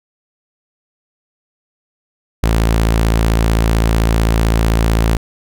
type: tone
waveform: sawtooth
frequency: 55.7 Hz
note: A1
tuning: 22 cents sharp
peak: -7 dBFS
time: 2.43-5.17 s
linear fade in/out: 5 ms
effects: none